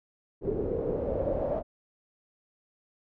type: noise with low-pass filter sweep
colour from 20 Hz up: pink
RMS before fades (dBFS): -30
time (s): 0.41-1.63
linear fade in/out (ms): 50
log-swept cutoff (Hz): 400 to 640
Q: 6.8
effects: none